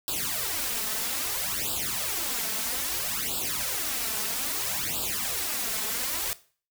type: noise with flanger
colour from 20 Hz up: white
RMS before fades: -30 dBFS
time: 0.08-6.33 s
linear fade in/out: 0 ms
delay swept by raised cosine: 0.24 to 4.64 ms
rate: 0.61 Hz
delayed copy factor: +0.95
effects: noise-tail reverb RT60 0.4 s tail -17 dB re dry